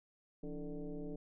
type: tone with frequency modulation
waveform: sine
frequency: 135.4 Hz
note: C#3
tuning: 40 cents flat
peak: -40 dBFS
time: 0.43-1.16 s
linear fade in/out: 5 ms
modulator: 153 Hz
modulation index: 2.3
effects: none